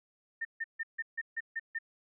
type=tone bursts; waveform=sine; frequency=1813 Hz; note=A#6; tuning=49 cents flat; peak=-32 dBFS; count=8; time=0.41-1.788 s; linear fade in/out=10 ms; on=41 ms; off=150 ms; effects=none